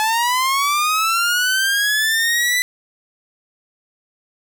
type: linear sweep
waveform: sawtooth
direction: up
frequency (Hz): 854 to 2000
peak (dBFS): -12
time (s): 0-2.62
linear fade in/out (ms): 0
effects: none